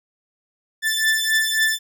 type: beating tone pair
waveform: sawtooth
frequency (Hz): 1760 / 1763.7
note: A6 / A6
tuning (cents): 0 / +4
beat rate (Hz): 3.7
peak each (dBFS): -17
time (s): 0.82-1.79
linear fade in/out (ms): 50
effects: none